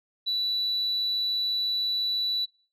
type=tone; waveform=sine; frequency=3953 Hz; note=B7; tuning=1 cent sharp; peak=-23 dBFS; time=0.26-2.46 s; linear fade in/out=20 ms; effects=noise-tail reverb RT60 0.4 s tail -23 dB re dry + tanh soft clip ceiling -21 dBFS